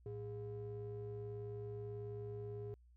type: ring-modulated tone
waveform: triangle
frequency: 150.1 Hz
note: D3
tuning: 38 cents sharp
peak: -38 dBFS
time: 0.06-2.74 s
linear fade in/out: 0 ms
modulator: 261 Hz
effects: added 60 Hz sine -62 dBFS peak until 2.96 s